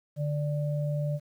sine tone pair together, 146.83 / 587.3 Hz, D3 / D5, 0 / 0 cents, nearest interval 2 octaves, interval 2400 cents, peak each -27 / -35 dBFS, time 0.16-1.2 s, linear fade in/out 50 ms, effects 10-bit

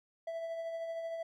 triangle tone with tremolo, 661 Hz, E5, 5 cents sharp, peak -33 dBFS, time 0.27-1.23 s, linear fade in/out 5 ms, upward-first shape triangle, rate 13 Hz, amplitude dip 40%, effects none

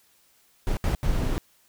brown noise bursts at uneven times, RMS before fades -24 dBFS, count 3, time 0.67-0.77 / 0.84-0.95 / 1.03-1.38 s, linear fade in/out 0 ms, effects white hiss -62 dBFS RMS until 1.68 s

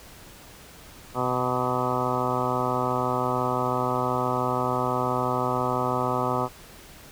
harmonic tone with a mistuned harmonic, 125.9 Hz, B2, 34 cents sharp, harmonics 1 / 2 / 3 / 4 / 5 / 6 / 7 / 8 / 9 / 10, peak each -32 / -32 / -32 / -32 / -32 / -32 / -32 / -32 / -32 / -32 dBFS, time 1.14-6.49 s, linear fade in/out 50 ms, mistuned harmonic 9, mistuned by +20 cents, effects pink hiss -47 dBFS RMS until 7.11 s

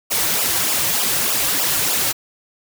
white noise with flanger, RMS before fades -19 dBFS, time 0.1-2.13 s, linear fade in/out 20 ms, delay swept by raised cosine 0.48 to 4.78 ms, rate 3.3 Hz, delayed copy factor -0.85, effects none

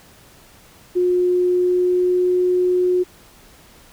sine tone with pitch glide, 359.3 to 362 Hz, F4 to F#4, +49 to -38 cents, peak -14 dBFS, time 0.95-3.04 s, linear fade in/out 20 ms, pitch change +13 cents, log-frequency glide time 1.29-2.35 s, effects pink hiss -48 dBFS RMS until 3.92 s

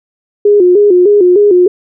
sine tone with vibrato, 384.6 Hz, G4, 33 cents flat, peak -3 dBFS, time 0.45-1.68 s, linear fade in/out 5 ms, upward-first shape square, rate 3.3 Hz, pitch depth 120 cents each way, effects none

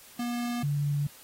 square / sine tone pair in turn, 240 / 144.2 Hz, B3 / D3, -49 / -31 cents, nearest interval major sixth, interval 882 cents, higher first, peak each -30 / -25 dBFS, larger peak second, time 0.19-0.63 / 0.63-1.07 s, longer neither, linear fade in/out 5 ms, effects white hiss -52 dBFS RMS until 1.23 s + AAC 48 kbps

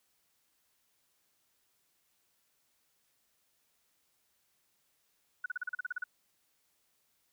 sine tone bursts, 1477 Hz, F#6, 3 cents flat, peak -32 dBFS, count 11, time 5.44-6.04 s, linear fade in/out 5 ms, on 20 ms, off 38 ms, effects white hiss -75 dBFS RMS until 7.32 s

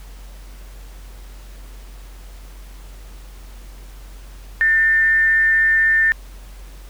sine tone with frequency modulation, 1796 Hz, A6, 35 cents sharp, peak -12 dBFS, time 4.61-6.12 s, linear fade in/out 0 ms, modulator 325 Hz, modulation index 0.2, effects added 46 Hz sine -35 dBFS peak until 6.89 s + pink hiss -47 dBFS RMS until 6.89 s

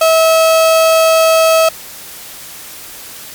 35% pulse tone, 647 Hz, E5, 32 cents flat, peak -5 dBFS, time 0.01-1.69 s, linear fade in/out 5 ms, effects white hiss -31 dBFS RMS until 3.34 s + MP3 96 kbps

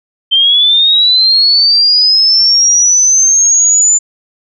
sine linear sweep, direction up, 3120 to 7100 Hz, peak -5 dBFS, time 0.31-3.99 s, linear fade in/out 20 ms, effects none

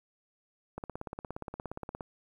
click train, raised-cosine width 1 ms, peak -24 dBFS, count 22, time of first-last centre 0.78-2.008 s, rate 17.1 Hz, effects 10-bit

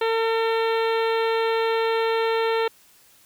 harmonic tone, 452 Hz, A4, 47 cents sharp, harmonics 1 / 2 / 3 / 4 / 5 / 6 / 7 / 8 / 9, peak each -21 / -27 / -31 / -33 / -35 / -37 / -38 / -39 / -40 dBFS, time 0.01-2.68 s, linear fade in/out 5 ms, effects white hiss -55 dBFS RMS until 3.25 s

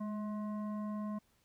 sine tone with frequency modulation, 208.6 Hz, G#3, 8 cents sharp, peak -36 dBFS, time 0-1.19 s, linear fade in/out 10 ms, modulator 850 Hz, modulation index 0.5, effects pink hiss -73 dBFS RMS until 1.44 s

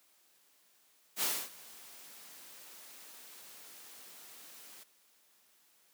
white noise with ADSR envelope, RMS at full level -31 dBFS, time 1.16-4.84 s, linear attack 67 ms, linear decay 260 ms, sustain -22 dB, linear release 15 ms, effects white hiss -68 dBFS RMS until 5.93 s + high-pass 200 Hz 12 dB/octave

